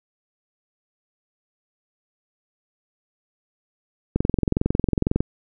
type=click train; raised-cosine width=3 ms; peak=-6 dBFS; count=24; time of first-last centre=4.16-5.205 s; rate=22 Hz; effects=none